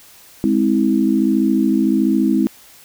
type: chord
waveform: sine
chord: Ab augmented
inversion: none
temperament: equal with one note detuned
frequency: 207.7 / 261.6 / 323 Hz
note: Ab3 / C4 / E4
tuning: 0 / 0 / -35 cents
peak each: -17 dBFS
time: 0.44-2.47 s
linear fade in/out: 0 ms
effects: white hiss -45 dBFS RMS until 2.84 s